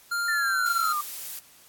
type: tone with pitch glide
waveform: square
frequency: 1396.9 to 1376.9 Hz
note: F6 to F6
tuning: 0 to -25 cents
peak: -26 dBFS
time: 0.11-0.93 s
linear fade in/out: 10 ms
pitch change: -25 cents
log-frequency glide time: 0.27-0.47 s
type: exponential sweep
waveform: sine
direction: down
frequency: 1809 to 1172 Hz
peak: -25 dBFS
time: 0.28-1.01 s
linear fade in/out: 5 ms
type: noise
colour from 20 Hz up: blue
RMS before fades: -36 dBFS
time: 0.66-1.39 s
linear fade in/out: 2 ms
effects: white hiss -54 dBFS RMS until 1.68 s + AAC 64 kbps